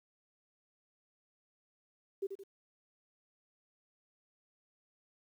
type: tone with echo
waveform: sine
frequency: 392 Hz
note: G4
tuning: in tune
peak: -32 dBFS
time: 2.22-2.27 s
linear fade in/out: 10 ms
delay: 84 ms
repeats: 2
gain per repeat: -7 dB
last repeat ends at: 2.438 s
effects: 11-bit